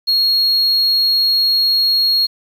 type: tone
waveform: sine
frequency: 4294 Hz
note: C8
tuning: 44 cents sharp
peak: -9 dBFS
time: 0.07-2.27 s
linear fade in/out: 20 ms
effects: tanh soft clip ceiling -10 dBFS + 7-bit